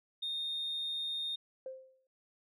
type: tone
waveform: sine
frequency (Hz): 3673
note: A#7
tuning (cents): -26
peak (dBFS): -33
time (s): 0.22-1.36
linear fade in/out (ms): 10
type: tone with exponential decay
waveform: sine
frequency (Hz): 523.3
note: C5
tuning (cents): 0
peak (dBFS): -37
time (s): 1.66-2.07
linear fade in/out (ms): 2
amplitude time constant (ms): 87
effects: tanh soft clip ceiling -31 dBFS